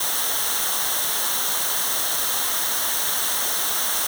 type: noise with comb filter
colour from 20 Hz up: white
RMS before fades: -23 dBFS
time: 0-4.07 s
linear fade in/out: 5 ms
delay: 0.41 ms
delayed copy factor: -0.65
effects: none